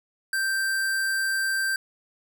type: tone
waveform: square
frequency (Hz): 1568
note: G6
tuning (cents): 0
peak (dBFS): -24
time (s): 0.33-1.76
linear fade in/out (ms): 2
effects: none